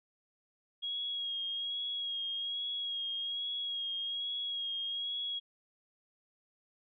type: tone with vibrato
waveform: sine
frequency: 3291 Hz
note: G#7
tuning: 16 cents flat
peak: -34 dBFS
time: 0.82-5.4 s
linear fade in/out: 20 ms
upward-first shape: sine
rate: 1.2 Hz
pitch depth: 27 cents each way
effects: none